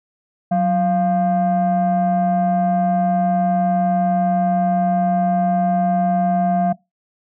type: tone pair together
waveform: sine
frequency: 184.35 / 696 Hz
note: F#3 / F5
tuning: -6 / -6 cents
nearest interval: octave + major seventh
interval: 2300 cents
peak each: -15 dBFS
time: 0.51-6.73 s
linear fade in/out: 10 ms
effects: noise-tail reverb RT60 0.2 s tail -22 dB re dry + tanh soft clip ceiling -11 dBFS